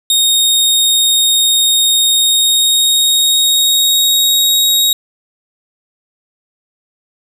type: tone with pitch glide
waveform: sawtooth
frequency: 3718 to 3781 Hz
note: A#7 to A#7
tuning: -5 to +24 cents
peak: -6 dBFS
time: 0.1-4.93 s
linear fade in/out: 2 ms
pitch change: +29 cents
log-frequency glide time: 2.07-4.65 s
effects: none